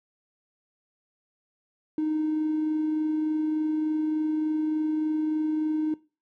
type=tone with amplitude modulation; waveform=triangle; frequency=309.6 Hz; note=D#4; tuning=9 cents flat; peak=-19 dBFS; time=1.98-5.94 s; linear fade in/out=2 ms; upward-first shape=sine; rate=23.4 Hz; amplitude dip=35%; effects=noise-tail reverb RT60 0.3 s tail -22 dB re dry + tanh soft clip ceiling -20 dBFS